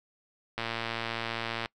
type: click train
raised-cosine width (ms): 0.3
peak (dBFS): -16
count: 125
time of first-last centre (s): 0.58-1.658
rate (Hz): 115
effects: noise-tail reverb RT60 0.1 s tail -24 dB re dry